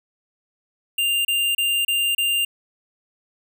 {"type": "tone bursts", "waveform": "square", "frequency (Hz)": 2794, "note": "F7", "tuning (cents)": 0, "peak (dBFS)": -19, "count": 5, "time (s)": [0.98, 2.45], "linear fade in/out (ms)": 5, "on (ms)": 270, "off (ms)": 30, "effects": []}